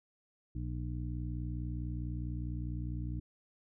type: harmonic tone with a mistuned harmonic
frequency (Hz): 59.9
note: A#1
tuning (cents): +48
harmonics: 1 / 2 / 3 / 4 / 5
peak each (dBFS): -38 / -39 / -46 / -50 / -46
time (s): 0.55-3.2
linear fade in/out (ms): 5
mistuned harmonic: 5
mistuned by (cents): +27
effects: none